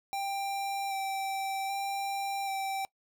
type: tone with vibrato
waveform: square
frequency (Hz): 784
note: G5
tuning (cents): 0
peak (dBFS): -32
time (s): 0.13-2.85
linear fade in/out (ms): 0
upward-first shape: square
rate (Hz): 0.64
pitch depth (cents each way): 13
effects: noise-tail reverb RT60 0.1 s tail -22 dB re dry

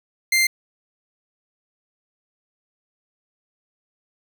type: tone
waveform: sawtooth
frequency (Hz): 2093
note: C7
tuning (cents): 0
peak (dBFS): -12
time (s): 0.32-0.47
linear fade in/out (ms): 5
effects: none

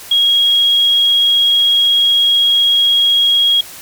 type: tone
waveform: sine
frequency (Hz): 3292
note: G#7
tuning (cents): -16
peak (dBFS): -8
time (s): 0.11-3.61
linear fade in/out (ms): 5
effects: white hiss -33 dBFS RMS until 3.81 s + MP3 96 kbps

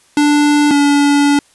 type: tone pair in turn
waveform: square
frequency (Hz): 293.7 / 286.5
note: D4 / D4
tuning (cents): 0 / -43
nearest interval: unison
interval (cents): 43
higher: first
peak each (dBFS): -9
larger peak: neither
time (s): 0.17-0.71 / 0.71-1.39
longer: second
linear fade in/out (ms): 2
effects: white hiss -51 dBFS RMS until 1.54 s + resampled to 24000 Hz

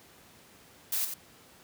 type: noise with echo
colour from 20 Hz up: blue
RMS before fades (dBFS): -30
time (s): 0.92-1.05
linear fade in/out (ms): 5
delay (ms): 91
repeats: 1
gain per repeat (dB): -7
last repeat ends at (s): 1.141
effects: pink hiss -56 dBFS RMS until 1.63 s + high-pass 100 Hz 12 dB/octave

